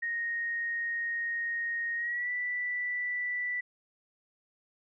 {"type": "tone with pitch glide", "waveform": "sine", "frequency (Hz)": [1864.7, 1971], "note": ["A#6", "B6"], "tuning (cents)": [0, -4], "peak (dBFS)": -30, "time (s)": [0.02, 3.61], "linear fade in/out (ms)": 10, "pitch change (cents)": 96, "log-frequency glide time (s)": [1.96, 2.3], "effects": []}